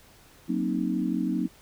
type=chord; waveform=sine; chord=C half-diminished seventh; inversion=second; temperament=equal with one note detuned; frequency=185 / 233.1 / 266 / 311.1 Hz; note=Gb3 / Bb3 / C4 / Eb4; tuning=0 / 0 / +29 / 0 cents; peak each=-30 dBFS; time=0.48-1.48 s; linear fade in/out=20 ms; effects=pink hiss -55 dBFS RMS until 1.61 s